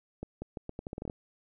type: accelerating click train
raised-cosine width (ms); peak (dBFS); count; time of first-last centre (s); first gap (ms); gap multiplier
2; -24; 12; 0.23-1.098; 190; 0.8
effects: none